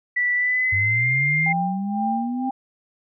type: tone with pitch glide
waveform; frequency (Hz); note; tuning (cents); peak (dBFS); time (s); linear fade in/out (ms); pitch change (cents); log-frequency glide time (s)
sine; 1965 to 2106; B6 to C7; -9 to +11; -18; 0.16-1.53; 10; +120; 0.34-1.09
type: linear sweep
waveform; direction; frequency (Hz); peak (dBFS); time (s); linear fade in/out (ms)
sine; up; 92.4 to 261.6; -23; 0.72-2.5; 10
type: tone with tremolo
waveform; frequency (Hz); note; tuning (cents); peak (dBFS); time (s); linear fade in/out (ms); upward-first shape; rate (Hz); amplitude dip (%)
sine; 795; G5; +24; -21; 1.46-2.51; 5; sine; 2; 85
effects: none